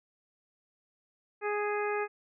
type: harmonic tone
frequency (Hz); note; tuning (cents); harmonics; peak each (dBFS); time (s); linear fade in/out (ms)
415.3; G#4; 0; 1 / 2 / 3 / 4 / 5 / 6; -31 / -36 / -38 / -39 / -41 / -42; 1.41-2.08; 50
effects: none